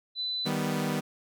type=tone; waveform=sine; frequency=4000 Hz; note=B7; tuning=21 cents sharp; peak=-29 dBFS; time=0.15-0.5 s; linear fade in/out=50 ms
type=chord; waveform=sawtooth; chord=Eb augmented; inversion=none; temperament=equal; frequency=155.56 / 196 / 246.9 Hz; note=Eb3 / G3 / B3; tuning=0 / 0 / 0 cents; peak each=-28 dBFS; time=0.45-1.01 s; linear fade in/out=20 ms
effects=none